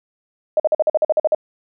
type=tone bursts; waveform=sine; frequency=618 Hz; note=D#5; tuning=12 cents flat; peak=-11 dBFS; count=11; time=0.57-1.348 s; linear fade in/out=2 ms; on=28 ms; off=47 ms; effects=none

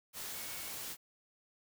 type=tone in noise; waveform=sine; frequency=2217 Hz; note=C#7; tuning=in tune; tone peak=-54 dBFS; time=0.32-0.73 s; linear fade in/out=50 ms; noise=white; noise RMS=-43 dBFS; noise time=0.13-0.97 s; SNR=-14 dB; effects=none

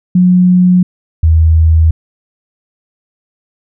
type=tone pair in turn; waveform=sine; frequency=180.9 / 80.43 Hz; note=F#3 / E2; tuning=-39 / -42 cents; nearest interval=octave + major second; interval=1403 cents; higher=first; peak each=-4 dBFS; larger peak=neither; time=0.15-0.83 / 1.23-1.91 s; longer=neither; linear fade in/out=5 ms; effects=none

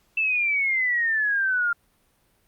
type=exponential sweep; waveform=sine; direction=down; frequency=2666 to 1390 Hz; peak=-20 dBFS; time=0.17-1.73 s; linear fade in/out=5 ms; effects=pink hiss -65 dBFS RMS until 2.47 s + Opus 48 kbps

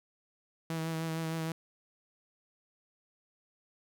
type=tone with vibrato; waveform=sawtooth; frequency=162.1 Hz; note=E3; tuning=29 cents flat; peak=-29 dBFS; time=0.7-1.52 s; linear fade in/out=2 ms; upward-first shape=triangle; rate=6.5 Hz; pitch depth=26 cents each way; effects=none

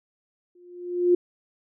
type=tone with exponential growth; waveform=sine; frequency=354.1 Hz; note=F4; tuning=24 cents sharp; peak=-13 dBFS; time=0.55-1.15 s; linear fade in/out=5 ms; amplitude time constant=130 ms; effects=none

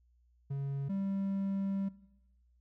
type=tone pair in turn; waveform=triangle; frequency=138.59 / 195.61 Hz; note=C#3 / G3; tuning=0 / -3 cents; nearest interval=tritone; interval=597 cents; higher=second; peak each=-31 / -30 dBFS; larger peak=second; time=0.5-0.89 / 0.89-1.89 s; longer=second; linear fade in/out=10 ms; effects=noise-tail reverb RT60 1.0 s tail -19 dB re dry + added 60 Hz sine -65 dBFS peak until 2.6 s

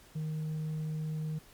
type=tone with tanh clipping; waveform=sine; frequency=155.7 Hz; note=D#3; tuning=2 cents sharp; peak=-33 dBFS; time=0.15-1.39 s; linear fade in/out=10 ms; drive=2 dB; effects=pink hiss -58 dBFS RMS until 1.53 s + MP3 96 kbps

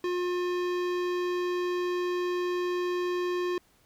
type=tone with hard clipping; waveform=sine; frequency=357 Hz; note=F4; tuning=38 cents sharp; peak=-29 dBFS; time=0.04-3.58 s; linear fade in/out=2 ms; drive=18 dB; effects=pink hiss -64 dBFS RMS until 3.85 s

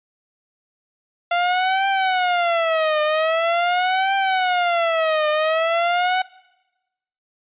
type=tone with vibrato; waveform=sawtooth; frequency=690 Hz; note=F5; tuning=21 cents flat; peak=-13 dBFS; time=1.31-6.22 s; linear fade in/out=5 ms; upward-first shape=triangle; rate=0.44 Hz; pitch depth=230 cents each way; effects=noise-tail reverb RT60 1.0 s tail -22 dB re dry + resampled to 8000 Hz

